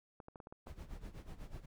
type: clicks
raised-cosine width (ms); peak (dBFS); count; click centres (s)
1; -36; 7; 0.202 / 0.284 / 0.358 / 0.402 / 0.471 / 0.525 / 0.671
type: noise with tremolo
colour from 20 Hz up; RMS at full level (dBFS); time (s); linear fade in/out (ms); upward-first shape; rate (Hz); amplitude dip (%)
brown; -45; 0.66-1.66; 10; sine; 8.1; 80
effects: none